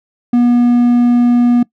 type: tone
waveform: triangle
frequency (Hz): 241.6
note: B3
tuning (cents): -38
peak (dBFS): -5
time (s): 0.33-1.63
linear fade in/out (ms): 5
effects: noise-tail reverb RT60 0.1 s tail -21 dB re dry